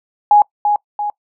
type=tone with echo; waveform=sine; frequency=830.6 Hz; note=G#5; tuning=in tune; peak=-5 dBFS; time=0.31-0.42 s; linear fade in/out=2 ms; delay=340 ms; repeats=2; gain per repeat=-6 dB; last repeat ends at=1.1 s; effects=noise-tail reverb RT60 0.1 s tail -24 dB re dry